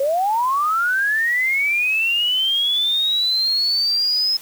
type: linear sweep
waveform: sine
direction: up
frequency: 527 to 5160 Hz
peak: -16 dBFS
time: 0-4.37 s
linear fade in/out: 5 ms
effects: white hiss -41 dBFS RMS until 4.41 s